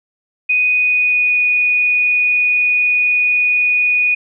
sine tone with pitch glide, 2489 to 2469 Hz, D#7 to D#7, 0 to -14 cents, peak -11 dBFS, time 0.49-4.15 s, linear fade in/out 10 ms, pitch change -14 cents, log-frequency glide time 0.68-1.41 s, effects none

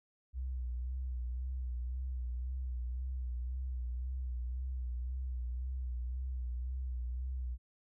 sine tone with vibrato, 62.5 Hz, B1, 21 cents sharp, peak -35 dBFS, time 0.33-7.58 s, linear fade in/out 50 ms, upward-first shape sine, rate 1.9 Hz, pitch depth 54 cents each way, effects none

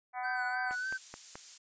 harmonic tone, 249.8 Hz, B3, 20 cents sharp, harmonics 3 / 4 / 5 / 6 / 7 / 8 / 9, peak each -36 / -43 / -47 / -47 / -50 / -48 / -50 dBFS, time 0.13-0.76 s, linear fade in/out 50 ms
triangle tone with vibrato, 1517 Hz, F#6, 43 cents sharp, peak -32 dBFS, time 0.23-0.98 s, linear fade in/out 20 ms, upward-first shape sine, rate 3.3 Hz, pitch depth 45 cents each way
violet noise, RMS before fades -41 dBFS, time 0.71-1.58 s, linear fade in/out 10 ms
click train, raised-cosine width 0.5 ms, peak -28 dBFS, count 4, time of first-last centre 0.71-1.355 s, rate 4.65 Hz
effects resampled to 16000 Hz

